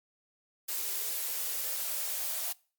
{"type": "noise with high-pass filter sweep", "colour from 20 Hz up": "blue", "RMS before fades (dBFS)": -34, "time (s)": [0.68, 2.53], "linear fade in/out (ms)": 10, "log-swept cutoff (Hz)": [390, 650], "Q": 3.2, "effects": ["noise-tail reverb RT60 0.4 s tail -23 dB re dry", "Opus 48 kbps"]}